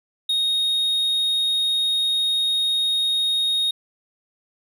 triangle tone, 3729 Hz, A#7, in tune, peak -17 dBFS, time 0.29-3.71 s, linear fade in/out 5 ms, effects none

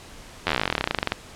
slowing click train, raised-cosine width 0.3 ms, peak -5 dBFS, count 27, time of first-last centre 0.47-1.121 s, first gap 11 ms, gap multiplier 1.06, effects pink hiss -44 dBFS RMS until 1.35 s + low-pass 9000 Hz 12 dB/octave

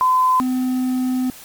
sine / triangle tone pair in turn, 1020 / 255 Hz, C6 / C4, -44 / -44 cents, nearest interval 2 octaves, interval 2400 cents, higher first, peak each -12 / -15 dBFS, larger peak first, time 0.01-0.4 / 0.4-1.3 s, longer second, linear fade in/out 0 ms, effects white hiss -40 dBFS RMS until 1.44 s + MP3 96 kbps

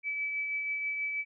sine tone with tremolo, 2300 Hz, D7, 37 cents flat, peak -29 dBFS, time 0.03-1.25 s, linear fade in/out 50 ms, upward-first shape triangle, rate 6.2 Hz, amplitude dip 35%, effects none

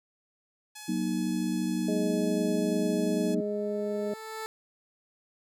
5% pulse tone, 849 Hz, G#5, 38 cents sharp, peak -30 dBFS, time 0.75-3.35 s, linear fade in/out 10 ms
sine chord, D# minor, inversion first, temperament equal with one note detuned, 185 / 236.5 / 311.1 Hz, F#3 / A#3 / D#4, 0 / +25 / 0 cents, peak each -31 dBFS, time 0.88-3.41 s, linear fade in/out 10 ms
harmonic tone, 207.5 Hz, G#3, 1 cent flat, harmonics 1 / 2 / 3, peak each -34 / -31 / -34 dBFS, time 1.88-4.14 s, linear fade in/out 5 ms
15% pulse tone with exponential growth, 440 Hz, A4, in tune, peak -27 dBFS, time 2.98-4.46 s, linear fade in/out 0 ms, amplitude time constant 320 ms
effects none

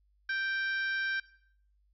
harmonic tone with a mistuned harmonic, 784 Hz, G5, in tune, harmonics 2 / 3 / 4 / 5 / 6 / 7, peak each -30 / -44 / -47 / -47 / -51 / -48 dBFS, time 0.29-1.2 s, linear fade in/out 5 ms, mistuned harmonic 5, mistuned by -21 cents, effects noise-tail reverb RT60 0.6 s tail -18 dB re dry + added 50 Hz sine -66 dBFS peak until 1.93 s

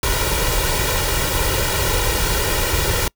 pink noise with comb filter, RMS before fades -19 dBFS, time 0.03-3.08 s, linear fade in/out 2 ms, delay 2.1 ms, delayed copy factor +0.7, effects noise-tail reverb RT60 0.1 s tail -26 dB re dry

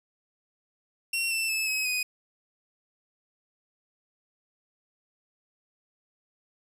sawtooth tone with pitch steps, 2731 / 2670 / 2611 / 2553 / 2496 Hz, F7 / E7 / E7 / D#7 / D#7, -39 / +22 / -17 / +44 / +5 cents, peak -23 dBFS, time 1.13-2.03 s, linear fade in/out 5 ms, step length 180 ms, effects resampled to 32000 Hz + 9-bit

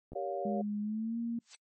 clicks, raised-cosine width 2 ms, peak -32 dBFS, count 2, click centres 0.12 / 0.133 s
sine chord, G half-diminished seventh, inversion none, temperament just, 392 / 470.4 / 564.5 / 705.6 Hz, G4 / Bb4 / Db5 / F5, 0 / +16 / +31 / +18 cents, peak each -39 / -42 / -37 / -38 dBFS, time 0.15-0.62 s, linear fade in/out 10 ms
sine tone with pitch glide, 207.7 to 233.1 Hz, G#3 to A#3, 0 to 0 cents, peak -32 dBFS, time 0.45-1.39 s, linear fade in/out 5 ms, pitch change +200 cents, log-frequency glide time 0.81-1.18 s
blue noise with exponential growth, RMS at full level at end -40 dBFS, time 1.4-1.55 s, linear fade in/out 2 ms, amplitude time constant 32 ms
effects noise-tail reverb RT60 0.1 s tail -25 dB re dry + MP3 32 kbps

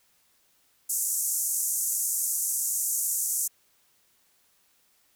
pink band-pass noise, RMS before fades -28 dBFS, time 0.89-3.48 s, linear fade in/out 10 ms, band 6500 to 14000 Hz, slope 48 dB/octave, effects white hiss -66 dBFS RMS until 5.15 s

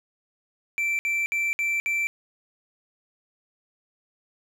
triangle tone bursts, 2340 Hz, D7, 7 cents flat, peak -21 dBFS, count 5, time 0.78-2.07 s, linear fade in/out 0 ms, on 210 ms, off 60 ms, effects none

